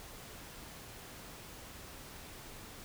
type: silence
effects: pink hiss -50 dBFS RMS until 2.84 s